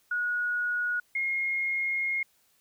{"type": "tone pair in turn", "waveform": "sine", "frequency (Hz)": [1454, 2146], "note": ["F#6", "C7"], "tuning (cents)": [-31, 43], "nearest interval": "perfect fifth", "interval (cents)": 674, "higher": "second", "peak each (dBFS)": -26, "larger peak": "neither", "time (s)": [[0.11, 1], [1.15, 2.23]], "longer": "second", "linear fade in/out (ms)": 5, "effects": ["white hiss -67 dBFS RMS until 2.6 s"]}